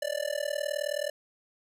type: tone with amplitude modulation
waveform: square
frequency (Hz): 587.3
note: D5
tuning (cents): 0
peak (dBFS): -26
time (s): 0.02-1.1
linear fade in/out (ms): 5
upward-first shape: sine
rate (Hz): 39.2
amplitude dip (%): 100
effects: resampled to 32000 Hz + 11-bit